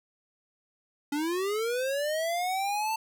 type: linear sweep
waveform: square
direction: up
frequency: 281 to 896 Hz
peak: -28 dBFS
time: 1.12-2.96 s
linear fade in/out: 5 ms
effects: none